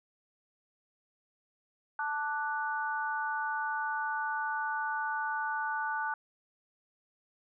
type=chord; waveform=sine; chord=D major; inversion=second; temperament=equal; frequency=880 / 1174.7 / 1480 Hz; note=A5 / D6 / F#6; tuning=0 / 0 / 0 cents; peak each=-34 / -39 / -34 dBFS; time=1.99-6.14 s; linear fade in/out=2 ms; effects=none